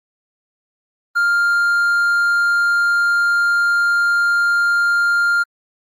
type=tone; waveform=triangle; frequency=1400 Hz; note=F6; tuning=4 cents sharp; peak=-11 dBFS; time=1.15-5.44 s; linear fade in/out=20 ms; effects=Opus 24 kbps